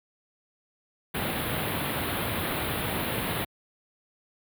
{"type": "band-stop noise", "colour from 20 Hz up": "pink", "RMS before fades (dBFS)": -29, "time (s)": [1.14, 3.45], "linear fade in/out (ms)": 10, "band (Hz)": [3900, 10000], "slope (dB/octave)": 48, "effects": ["high-pass 80 Hz 12 dB/octave"]}